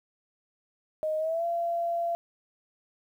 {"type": "tone with pitch glide", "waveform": "sine", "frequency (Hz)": [622.3, 682.6], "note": ["D#5", "F5"], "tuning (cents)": [0, -40], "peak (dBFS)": -26, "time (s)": [1.03, 2.15], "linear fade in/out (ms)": 0, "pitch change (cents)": 160, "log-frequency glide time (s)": [1.18, 1.45], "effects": ["10-bit"]}